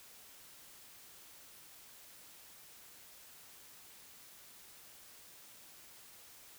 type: silence
effects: white hiss -57 dBFS RMS until 6.58 s